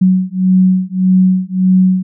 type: beating tone pair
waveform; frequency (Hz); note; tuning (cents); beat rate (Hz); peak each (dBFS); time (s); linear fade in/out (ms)
sine; 185 / 186.7; F#3 / F#3; 0 / +16; 1.7; -11; 0.01-2.03; 10
effects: none